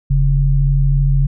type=tone pair together; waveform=sine; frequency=41.84 / 138.59 Hz; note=E1 / C#3; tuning=+27 / 0 cents; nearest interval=octave + major sixth; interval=2073 cents; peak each=-13 dBFS; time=0.1-1.27 s; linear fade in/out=10 ms; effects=none